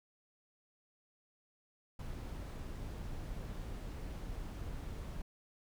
brown noise, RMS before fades -43 dBFS, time 1.99-5.22 s, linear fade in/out 5 ms, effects none

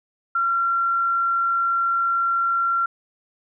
sine tone, 1369 Hz, F6, 35 cents flat, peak -18 dBFS, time 0.35-2.86 s, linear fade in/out 5 ms, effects none

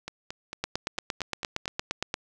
two click trains, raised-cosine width 0.2 ms, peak -11 / -18 dBFS, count 14 / 8, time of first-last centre 0.64-2.141 / 0.08-1.657 s, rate 8.66 / 4.44 Hz, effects none

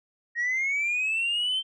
sine linear sweep, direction up, 1864.7 to 3126 Hz, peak -22 dBFS, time 0.35-1.63 s, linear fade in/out 50 ms, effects tanh soft clip ceiling -22 dBFS

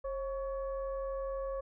sine tone with frequency modulation, 540 Hz, C#5, 45 cents flat, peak -34 dBFS, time 0.04-1.61 s, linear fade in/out 10 ms, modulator 582 Hz, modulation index 0.63, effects none

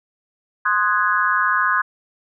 sine chord, Ab dominant seventh, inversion first, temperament equal, 1046.5 / 1244.5 / 1480 / 1661.2 Hz, C6 / Eb6 / Gb6 / Ab6, 0 / 0 / 0 / 0 cents, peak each -21 dBFS, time 0.65-1.82 s, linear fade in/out 10 ms, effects none

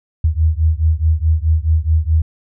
sine beating tone pair, 77.5 / 82.2 Hz, D#2 / E2, -6 / -4 cents, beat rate 4.7 Hz, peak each -14 / -15 dBFS, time 0.24-2.22 s, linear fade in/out 5 ms, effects none

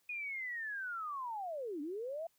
sine linear two-way sweep, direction down then up, 2480 to 277.2 to 683 Hz, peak -38 dBFS, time 0.09-2.27 s, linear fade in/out 5 ms, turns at 1.81 s, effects white hiss -75 dBFS RMS until 2.38 s

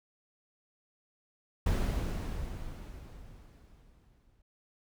brown noise with exponential decay, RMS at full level -27 dBFS, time 1.66-4.42 s, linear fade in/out 5 ms, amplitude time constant 600 ms, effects none

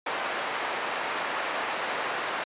pink band-pass noise, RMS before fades -31 dBFS, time 0.06-2.44 s, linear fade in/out 5 ms, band 660 to 2300 Hz, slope 12 dB/octave, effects resampled to 8000 Hz

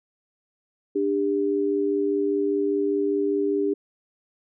sine tone pair together, 295 / 400 Hz, D4 / G4, +8 / +35 cents, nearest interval perfect fourth, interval 527 cents, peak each -25 / -22 dBFS, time 0.95-3.74 s, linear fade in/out 10 ms, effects none

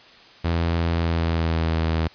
sawtooth tone with pitch glide, 83.9 to 80.86 Hz, E2 to E2, +31 to -33 cents, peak -16 dBFS, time 0.44-2.08 s, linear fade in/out 10 ms, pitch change -64 cents, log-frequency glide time 0.93-1.84 s, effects white hiss -48 dBFS RMS until 2.14 s + resampled to 11025 Hz

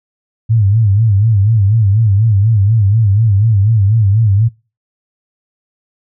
sine tone with vibrato, 105.5 Hz, G#2, 28 cents sharp, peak -7 dBFS, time 0.49-4.49 s, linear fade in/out 20 ms, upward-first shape sine, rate 4.1 Hz, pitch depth 150 cents each way, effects noise-tail reverb RT60 0.3 s tail -23 dB re dry

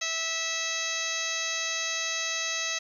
harmonic tone with a mistuned harmonic, 653 Hz, E5, 17 cents flat, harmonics 1 / 2 / 3 / 4 / 5 / 6 / 7 / 8 / 9 / 10, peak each -42 / -40 / -35 / -35 / -40 / -35 / -42 / -39 / -36 / -38 dBFS, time 0.01-2.79 s, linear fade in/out 10 ms, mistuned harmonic 9, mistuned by +59 cents, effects 10-bit

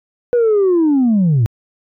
sine linear sweep, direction down, 492.4 to 103.83 Hz, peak -8 dBFS, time 0.33-1.46 s, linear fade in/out 0 ms, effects tanh soft clip ceiling -8 dBFS

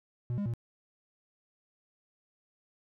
triangle tone with pitch steps, 121.3 / 203.2 / 117.4 Hz, B2 / G#3 / A#2, -31 / -38 / +13 cents, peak -28 dBFS, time 0.3-0.537 s, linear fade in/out 0 ms, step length 79 ms, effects none

